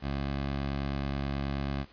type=tone; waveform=15% pulse; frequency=69.3 Hz; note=C#2; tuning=in tune; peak=-24 dBFS; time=0.01-1.86 s; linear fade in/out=50 ms; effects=pink hiss -57 dBFS RMS until 1.92 s + resampled to 11025 Hz